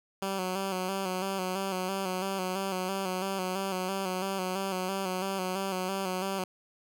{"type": "tone with vibrato", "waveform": "10% pulse", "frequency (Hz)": 189.2, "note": "F#3", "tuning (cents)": 39, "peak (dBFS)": -22, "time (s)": [0.22, 6.44], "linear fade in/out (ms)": 2, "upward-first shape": "square", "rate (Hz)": 3, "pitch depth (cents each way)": 45, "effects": []}